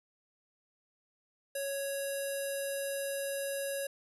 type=tone with low-pass filter; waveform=square; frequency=554.4 Hz; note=C#5; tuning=in tune; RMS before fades=-36 dBFS; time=1.55-3.87 s; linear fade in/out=5 ms; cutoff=11000 Hz; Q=8.3; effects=none